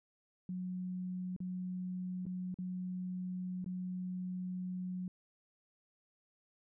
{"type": "tone with dropouts", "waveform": "sine", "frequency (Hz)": 182.7, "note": "F#3", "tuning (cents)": -22, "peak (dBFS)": -37, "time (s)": [0.49, 5.08], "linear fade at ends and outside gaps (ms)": 2, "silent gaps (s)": [[1.364, 1.403], [2.255, 2.265], [2.543, 2.587], [3.644, 3.661]], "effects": []}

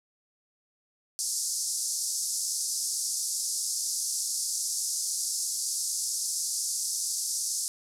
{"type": "band-pass noise", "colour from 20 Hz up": "pink", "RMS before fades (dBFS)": -31, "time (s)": [1.19, 7.68], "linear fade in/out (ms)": 0, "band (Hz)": [5000, 11000], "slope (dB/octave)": 48, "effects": []}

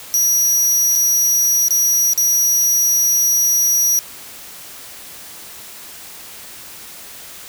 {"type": "tone with dropouts", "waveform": "sawtooth", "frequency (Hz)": 5790, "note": "F#8", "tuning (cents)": -38, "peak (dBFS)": -10, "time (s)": [0.14, 3.99], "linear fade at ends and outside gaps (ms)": 0, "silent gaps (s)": [[0.954, 0.958], [1.683, 1.707], [2.134, 2.177]], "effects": ["white hiss -36 dBFS RMS until 7.48 s"]}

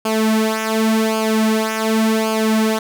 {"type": "tone with flanger", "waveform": "sawtooth", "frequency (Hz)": 220, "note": "A3", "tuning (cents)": 0, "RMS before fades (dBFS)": -17, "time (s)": [0.05, 2.79], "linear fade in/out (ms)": 5, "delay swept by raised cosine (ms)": [0.52, 4.32], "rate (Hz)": 0.89, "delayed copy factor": -0.75, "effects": []}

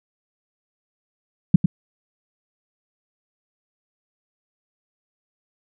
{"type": "tone with echo", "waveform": "sine", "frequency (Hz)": 174.61, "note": "F3", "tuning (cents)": 0, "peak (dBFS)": -4, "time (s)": [1.54, 1.56], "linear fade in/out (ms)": 5, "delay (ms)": 100, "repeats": 1, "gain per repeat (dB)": -8, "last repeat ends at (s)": 1.66, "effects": []}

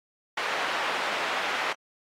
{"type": "band-pass noise", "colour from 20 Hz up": "pink", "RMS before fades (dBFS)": -30, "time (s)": [0.37, 1.73], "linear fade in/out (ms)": 5, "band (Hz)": [790, 2600], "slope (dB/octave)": 12, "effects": ["AAC 48 kbps"]}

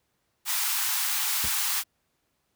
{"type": "high-pass noise", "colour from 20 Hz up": "white", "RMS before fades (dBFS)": -27, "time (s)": [0.45, 1.84], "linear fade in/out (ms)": 50, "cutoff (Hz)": 770, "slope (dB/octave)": 96}
{"type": "noise with exponential decay", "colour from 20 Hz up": "brown", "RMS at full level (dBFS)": -29, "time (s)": [1.44, 1.56], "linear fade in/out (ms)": 1, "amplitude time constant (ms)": 24}
{"effects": ["pink hiss -74 dBFS RMS until 2.55 s", "high-pass 60 Hz 12 dB/octave"]}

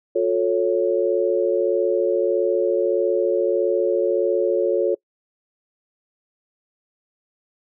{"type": "chord", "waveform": "sine", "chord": "F augmented", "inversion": "none", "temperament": "equal with one note detuned", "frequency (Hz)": [358.4, 440, 554.4], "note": ["F4", "A4", "C#5"], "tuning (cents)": [45, 0, 0], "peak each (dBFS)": -21, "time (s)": [0.15, 4.95], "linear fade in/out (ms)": 10, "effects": ["noise-tail reverb RT60 0.1 s tail -24 dB re dry"]}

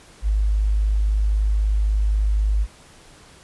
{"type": "tone", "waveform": "sine", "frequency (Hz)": 51.91, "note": "G#1", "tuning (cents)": 0, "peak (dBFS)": -16, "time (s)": [0.22, 2.67], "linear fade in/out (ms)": 50, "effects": ["pink hiss -48 dBFS RMS until 3.43 s", "resampled to 24000 Hz"]}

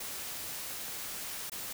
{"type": "noise with dropouts", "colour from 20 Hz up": "white", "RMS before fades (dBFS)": -40, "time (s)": [0, 1.73], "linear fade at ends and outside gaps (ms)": 5, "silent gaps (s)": [1.498, 1.518], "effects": []}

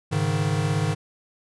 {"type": "chord", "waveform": "square", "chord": "Ab suspended fourth", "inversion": "none", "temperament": "equal with one note detuned", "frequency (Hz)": [103.83, 138.99, 155.56], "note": ["Ab2", "Db3", "Eb3"], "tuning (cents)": [0, 5, 0], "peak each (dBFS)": [-27, -28, -25], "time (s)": [0.11, 0.95], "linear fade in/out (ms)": 20, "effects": ["resampled to 24000 Hz"]}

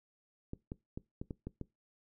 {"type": "clicks", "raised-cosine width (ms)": 3, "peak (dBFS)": -27, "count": 7, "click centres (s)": [0.534, 0.719, 0.975, 1.215, 1.308, 1.47, 1.613], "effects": ["noise-tail reverb RT60 0.2 s tail -21 dB re dry"]}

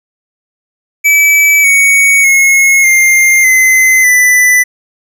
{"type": "tone with pitch steps", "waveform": "square", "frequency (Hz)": [2300, 2235, 2171, 2109, 2049, 1990.7], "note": ["D7", "C#7", "C#7", "C7", "C7", "B6"], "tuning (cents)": [-37, 14, -37, 13, -37, 13], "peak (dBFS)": -5, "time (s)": [1.04, 4.64], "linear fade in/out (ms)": 20, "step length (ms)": 600, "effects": []}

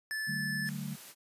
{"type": "tone", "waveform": "square", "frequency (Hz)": 1743, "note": "A6", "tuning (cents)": -17, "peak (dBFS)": -34, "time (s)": [0.11, 0.69], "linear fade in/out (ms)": 0}
{"type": "chord", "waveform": "sine", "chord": "D major", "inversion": "none", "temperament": "equal with one note detuned", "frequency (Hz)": [146.83, 189.32, 220], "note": ["D3", "F#3", "A3"], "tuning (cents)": [0, 40, 0], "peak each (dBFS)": [-39, -40, -41], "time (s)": [0.27, 0.96], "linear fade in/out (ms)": 20}
{"type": "high-pass noise", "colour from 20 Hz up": "white", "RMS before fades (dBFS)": -49, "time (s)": [0.64, 1.15], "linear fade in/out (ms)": 50, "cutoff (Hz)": 110, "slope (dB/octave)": 96}
{"effects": ["resampled to 32000 Hz"]}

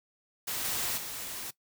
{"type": "noise with level steps", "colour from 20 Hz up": "white", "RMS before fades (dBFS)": [-34, -32, -39], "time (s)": [0.47, 1.51], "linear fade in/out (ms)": 10, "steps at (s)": [0.64, 0.97], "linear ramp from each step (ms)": 10, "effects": ["noise-tail reverb RT60 0.1 s tail -19 dB re dry"]}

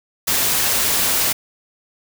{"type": "noise", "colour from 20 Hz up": "white", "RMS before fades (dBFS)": -18, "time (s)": [0.27, 1.33], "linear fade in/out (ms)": 10, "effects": []}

